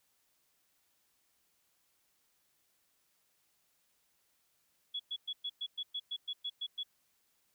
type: tone bursts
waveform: sine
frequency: 3375 Hz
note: G#7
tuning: 27 cents sharp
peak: -35 dBFS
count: 12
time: 4.94-6.834 s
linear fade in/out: 10 ms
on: 57 ms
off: 110 ms
effects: white hiss -75 dBFS RMS until 7.54 s